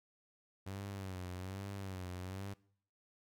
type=tone with vibrato; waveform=sawtooth; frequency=94.8 Hz; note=F#2; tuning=43 cents sharp; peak=-38 dBFS; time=0.66-2.54 s; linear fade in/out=10 ms; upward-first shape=sine; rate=1.2 Hz; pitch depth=87 cents each way; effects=noise-tail reverb RT60 0.6 s tail -22 dB re dry